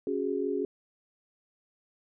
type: chord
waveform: sine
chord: C# suspended fourth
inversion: none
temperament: equal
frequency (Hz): 277.2 / 370 / 415.3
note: C#4 / F#4 / G#4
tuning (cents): 0 / 0 / 0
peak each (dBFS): -33 / -32 / -31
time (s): 0.07-0.65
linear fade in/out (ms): 2
effects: none